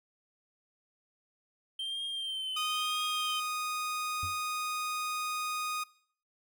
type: tone with vibrato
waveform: triangle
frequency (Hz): 3137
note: G7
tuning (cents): +1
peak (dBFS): -32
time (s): 1.79-3.4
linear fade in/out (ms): 5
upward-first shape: triangle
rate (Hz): 1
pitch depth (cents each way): 53
type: tone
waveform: sawtooth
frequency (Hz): 1240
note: D#6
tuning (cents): -6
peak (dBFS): -29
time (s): 2.56-5.84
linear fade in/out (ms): 10
type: tone with exponential decay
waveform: triangle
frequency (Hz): 90.3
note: F#2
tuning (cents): -42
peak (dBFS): -32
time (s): 4.23-4.42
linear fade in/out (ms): 0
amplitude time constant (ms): 41
effects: noise-tail reverb RT60 0.6 s tail -22 dB re dry